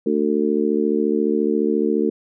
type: harmonic tone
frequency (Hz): 74.4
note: D2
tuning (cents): +23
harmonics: 3 / 4 / 5 / 6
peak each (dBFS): -22 / -22 / -22 / -22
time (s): 0.06-2.1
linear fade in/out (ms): 5
effects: none